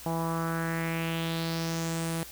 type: tone with low-pass filter sweep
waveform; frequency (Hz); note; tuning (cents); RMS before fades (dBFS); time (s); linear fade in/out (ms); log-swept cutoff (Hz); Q
sawtooth; 164.81; E3; 0; -31; 0.06-2.23; 0; 830 to 11000; 3.3
effects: added 60 Hz sine -53 dBFS peak until 2.31 s + white hiss -46 dBFS RMS until 2.31 s